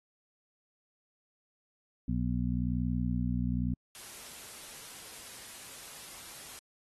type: harmonic tone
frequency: 61 Hz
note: B1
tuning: 21 cents flat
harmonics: 1 / 2 / 3 / 4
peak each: -34 / -34 / -34 / -34 dBFS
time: 2.08-3.74 s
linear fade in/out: 5 ms
type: noise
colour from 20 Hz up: white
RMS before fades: -47 dBFS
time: 3.95-6.59 s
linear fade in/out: 0 ms
effects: AAC 32 kbps